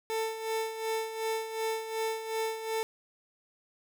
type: tone with tremolo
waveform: 30% pulse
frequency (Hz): 444.7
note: A4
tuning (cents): +18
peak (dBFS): -26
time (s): 0.1-2.83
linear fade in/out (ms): 0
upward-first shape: sine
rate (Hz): 2.7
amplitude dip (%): 65
effects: none